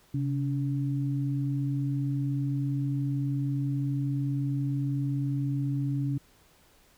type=tone pair together; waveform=sine; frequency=135.26 / 284.8 Hz; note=C#3 / C#4; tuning=-42 / +47 cents; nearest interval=octave + minor second; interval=1289 cents; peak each=-27 / -32 dBFS; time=0.14-6.18 s; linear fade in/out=5 ms; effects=pink hiss -61 dBFS RMS until 6.97 s